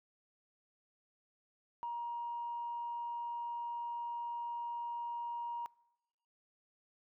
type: tone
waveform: sine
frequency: 946 Hz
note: A#5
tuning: 25 cents sharp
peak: -36 dBFS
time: 1.83-5.66 s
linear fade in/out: 0 ms
effects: noise-tail reverb RT60 0.9 s tail -24 dB re dry + tanh soft clip ceiling -32 dBFS